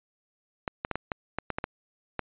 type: clicks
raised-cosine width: 0.5 ms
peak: -14 dBFS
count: 10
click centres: 0.678 / 0.849 / 0.913 / 0.956 / 1.118 / 1.386 / 1.503 / 1.585 / 1.641 / 2.193 s
effects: resampled to 8000 Hz